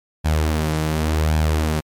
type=tone with flanger; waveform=sawtooth; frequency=77.78 Hz; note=D#2; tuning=in tune; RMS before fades=-19 dBFS; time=0.24-1.81 s; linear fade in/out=20 ms; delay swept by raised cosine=1.2 to 6.2 ms; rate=0.89 Hz; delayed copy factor=+0.5; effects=MP3 96 kbps